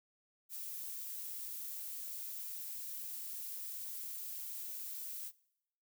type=noise; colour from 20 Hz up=violet; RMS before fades=-44 dBFS; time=0.49-5.32 s; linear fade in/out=50 ms; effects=noise-tail reverb RT60 0.8 s tail -22 dB re dry